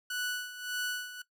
sawtooth tone with tremolo, 1480 Hz, F#6, in tune, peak -27 dBFS, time 0.1-1.22 s, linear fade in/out 5 ms, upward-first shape sine, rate 1.7 Hz, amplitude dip 75%, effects noise-tail reverb RT60 0.1 s tail -17 dB re dry

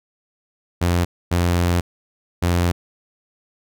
sawtooth tone bursts at uneven times, 87.31 Hz, F2, in tune, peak -12 dBFS, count 3, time 0.81-1.05 / 1.31-1.81 / 2.42-2.72 s, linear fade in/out 10 ms, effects none

